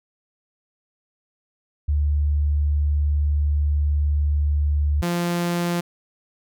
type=tone pair in turn; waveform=sine / sawtooth; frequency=73.42 / 173.37 Hz; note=D2 / F3; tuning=0 / -12 cents; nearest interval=octave + minor third; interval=1488 cents; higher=second; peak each=-17 dBFS; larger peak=neither; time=1.88-5.02 / 5.02-5.81 s; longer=first; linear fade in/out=10 ms; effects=none